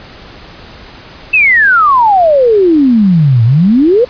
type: exponential two-way sweep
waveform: sine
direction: down then up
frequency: 2680 to 110 to 518 Hz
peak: -4 dBFS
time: 1.33-4.05 s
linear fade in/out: 10 ms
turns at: 3.44 s
effects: pink hiss -33 dBFS RMS until 4.09 s + resampled to 11025 Hz